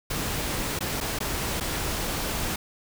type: noise with dropouts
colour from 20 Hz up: pink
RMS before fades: -29 dBFS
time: 0.1-2.56 s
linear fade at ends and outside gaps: 5 ms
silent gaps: 0.791-0.806 / 1.004-1.009 / 1.189-1.203 / 1.601-1.607 s
effects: none